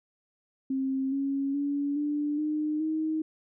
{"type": "tone with pitch steps", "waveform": "sine", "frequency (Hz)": [266.6, 275.5, 284.7, 294.3, 304.1, 314.3], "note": ["C4", "C#4", "C#4", "D4", "D#4", "D#4"], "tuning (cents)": [33, -11, 46, 4, -40, 18], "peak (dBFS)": -26, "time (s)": [0.7, 3.22], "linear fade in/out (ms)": 5, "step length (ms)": 420, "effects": []}